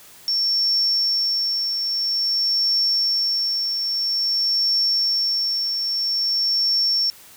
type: tone with tremolo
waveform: sine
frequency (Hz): 5450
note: F8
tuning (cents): -43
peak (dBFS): -16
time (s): 0.28-7.1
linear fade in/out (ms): 0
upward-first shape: triangle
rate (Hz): 0.5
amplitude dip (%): 45
effects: white hiss -46 dBFS RMS until 7.36 s